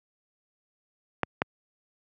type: clicks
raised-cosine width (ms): 0.5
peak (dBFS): -8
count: 2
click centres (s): 1.233 / 1.419
effects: high-pass 100 Hz 12 dB/octave